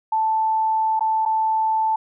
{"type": "tone with dropouts", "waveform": "sine", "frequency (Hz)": 880, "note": "A5", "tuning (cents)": 0, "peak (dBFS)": -17, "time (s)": [0.12, 1.96], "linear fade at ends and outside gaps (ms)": 5, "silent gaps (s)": [[0.994, 1.007], [1.253, 1.259]], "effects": []}